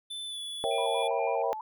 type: tone with pitch glide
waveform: square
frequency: 3520 to 3424 Hz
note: A7 to A7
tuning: 0 to -48 cents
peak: -36 dBFS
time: 0.1-1.08 s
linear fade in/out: 10 ms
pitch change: -48 cents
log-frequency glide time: 0.26-0.39 s
type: chord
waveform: sine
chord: A# diminished seventh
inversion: none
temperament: equal with one note detuned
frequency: 466.2 / 548 / 659.3 / 784 Hz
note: A#4 / C#5 / E5 / G5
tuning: 0 / -20 / 0 / 0 cents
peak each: -32 dBFS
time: 0.64-1.53 s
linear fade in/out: 0 ms
type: tone with tremolo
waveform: sine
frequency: 2400 Hz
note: D7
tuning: 37 cents sharp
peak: -38 dBFS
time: 0.71-1.42 s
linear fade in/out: 2 ms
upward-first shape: sine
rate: 4.1 Hz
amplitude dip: 65%
type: tone with vibrato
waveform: sine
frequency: 919 Hz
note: A#5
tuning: 25 cents flat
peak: -35 dBFS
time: 0.78-1.61 s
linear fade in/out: 2 ms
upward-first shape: square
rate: 6.1 Hz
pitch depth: 100 cents each way
effects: none